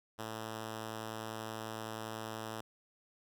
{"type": "tone with ADSR envelope", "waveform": "5% pulse", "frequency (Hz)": 110.6, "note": "A2", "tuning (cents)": 9, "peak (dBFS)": -27, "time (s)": [0.18, 2.61], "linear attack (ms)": 26, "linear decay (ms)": 13, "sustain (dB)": -2, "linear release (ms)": 7, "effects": []}